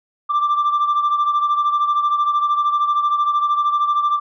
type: beating tone pair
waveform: sine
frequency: 1177 / 1190 Hz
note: D6 / D6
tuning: +3 / +22 cents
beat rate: 13 Hz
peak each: -14 / -20 dBFS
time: 0.29-4.2 s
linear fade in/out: 20 ms
effects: tanh soft clip ceiling -12 dBFS